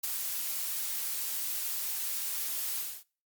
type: noise with ADSR envelope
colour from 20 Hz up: blue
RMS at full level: -31 dBFS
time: 0.03-3.04 s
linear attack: 12 ms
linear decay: 13 ms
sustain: -3 dB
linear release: 250 ms
effects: noise-tail reverb RT60 0.4 s tail -24 dB re dry + Opus 48 kbps